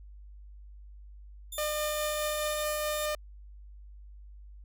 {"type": "tone with pitch glide", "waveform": "5% pulse", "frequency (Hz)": [3559, 3625], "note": ["A7", "A#7"], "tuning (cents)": [19, -49], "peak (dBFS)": -31, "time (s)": [1.52, 3.06], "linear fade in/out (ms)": 5, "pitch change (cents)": 32, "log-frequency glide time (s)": [1.99, 2.71]}
{"type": "tone with tremolo", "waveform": "sawtooth", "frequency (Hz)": 604, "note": "D5", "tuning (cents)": 48, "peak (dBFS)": -25, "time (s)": [1.58, 3.15], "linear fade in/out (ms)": 2, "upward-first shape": "triangle", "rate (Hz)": 4.8, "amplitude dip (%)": 25}
{"effects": ["added 50 Hz sine -46 dBFS peak until 4.64 s"]}